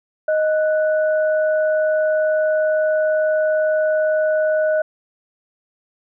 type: tone pair together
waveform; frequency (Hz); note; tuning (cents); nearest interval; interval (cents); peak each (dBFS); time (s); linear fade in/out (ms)
sine; 622.3 / 1480.1; D#5 / F#6; 0 / 0; octave + minor third; 1500; -15 / -26; 0.28-4.82; 5
effects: none